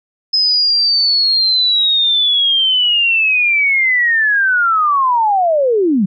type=linear sweep; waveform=sine; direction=down; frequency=5110 to 174.61 Hz; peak=-10 dBFS; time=0.33-6.06 s; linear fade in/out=10 ms; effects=none

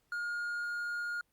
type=tone; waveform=triangle; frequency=1424 Hz; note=F6; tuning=33 cents sharp; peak=-32 dBFS; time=0.12-1.21 s; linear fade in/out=2 ms; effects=pink hiss -75 dBFS RMS until 1.32 s + Opus 48 kbps

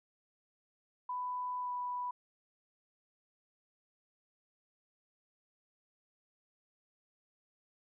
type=tone with pitch glide; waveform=sine; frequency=995 to 987 Hz; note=B5 to B5; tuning=+13 to -1 cents; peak=-35 dBFS; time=1.09-2.11 s; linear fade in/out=5 ms; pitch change=-14 cents; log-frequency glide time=1.6-1.71 s; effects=none

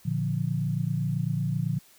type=chord; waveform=sine; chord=Bb major; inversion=none; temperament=equal; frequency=116.54 / 146.83 / 174.61 Hz; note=Bb2 / D3 / F3; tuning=0 / 0 / 0 cents; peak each=-30 / -28 / -30 dBFS; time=0.05-1.79 s; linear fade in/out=10 ms; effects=white hiss -57 dBFS RMS until 1.98 s

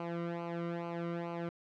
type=tone with flanger; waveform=sawtooth; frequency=170.3 Hz; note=F3; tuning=43 cents flat; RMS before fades=-38 dBFS; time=0-1.49 s; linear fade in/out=2 ms; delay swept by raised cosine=0.56 to 1.2 ms; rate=2.3 Hz; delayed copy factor=-0.85; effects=low-pass 2000 Hz 12 dB/octave

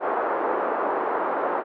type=band-pass noise; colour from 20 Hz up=pink; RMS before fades=-25 dBFS; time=0-1.64 s; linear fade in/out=50 ms; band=380 to 1300 Hz; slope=24 dB/octave; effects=none

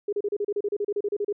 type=tone bursts; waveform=sine; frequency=410 Hz; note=G#4; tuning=22 cents flat; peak=-23 dBFS; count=16; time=0.08-1.327 s; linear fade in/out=5 ms; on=47 ms; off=33 ms; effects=none

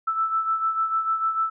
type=beating tone pair; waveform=sine; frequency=1318.5 / 1325.2 Hz; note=E6 / E6; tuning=0 / +9 cents; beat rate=6.7 Hz; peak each=-22 / -29 dBFS; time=0.07-1.5 s; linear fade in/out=10 ms; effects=none

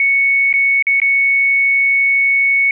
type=tone with dropouts; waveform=sine; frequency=2217 Hz; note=C#7; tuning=in tune; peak=-10 dBFS; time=0-2.71 s; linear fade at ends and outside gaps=2 ms; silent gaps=0.528-0.538 / 0.825-0.868 / 1.001-1.017 s; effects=none

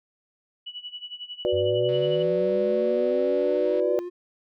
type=tone with tremolo; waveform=sine; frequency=2948 Hz; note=F#7; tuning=7 cents flat; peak=-32 dBFS; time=0.66-2.23 s; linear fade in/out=10 ms; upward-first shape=sine; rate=11 Hz; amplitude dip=85%
type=chord; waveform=sine; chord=B minor; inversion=second; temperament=equal; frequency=370 / 493.9 / 587.3 Hz; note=F#4 / B4 / D5; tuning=0 / 0 / 0 cents; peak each=-25 dBFS; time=1.45-3.99 s; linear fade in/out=0 ms
type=linear sweep; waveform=triangle; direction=up; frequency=89.2 to 358.5 Hz; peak=-29 dBFS; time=1.52-4.1 s; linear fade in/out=20 ms
type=click train; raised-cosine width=0.3 ms; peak=-31 dBFS; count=354; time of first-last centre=1.89-3.798 s; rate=185 Hz
effects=none

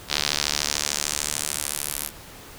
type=tone with band-pass filter sweep; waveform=sawtooth; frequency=73.42 Hz; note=D2; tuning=in tune; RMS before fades=-27 dBFS; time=0.08-2.11 s; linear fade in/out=50 ms; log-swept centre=4300 to 12000 Hz; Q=1.7; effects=pink hiss -43 dBFS RMS until 2.58 s

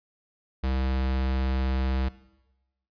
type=tone; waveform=square; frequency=65.41 Hz; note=C2; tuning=in tune; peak=-25 dBFS; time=0.63-2.09 s; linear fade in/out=10 ms; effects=noise-tail reverb RT60 1.0 s tail -18 dB re dry + resampled to 11025 Hz

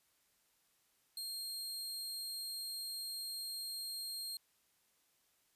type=tone; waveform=sawtooth; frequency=4215 Hz; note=C8; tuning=12 cents sharp; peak=-38 dBFS; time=1.17-4.37 s; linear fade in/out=2 ms; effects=white hiss -75 dBFS RMS until 5.55 s + resampled to 32000 Hz

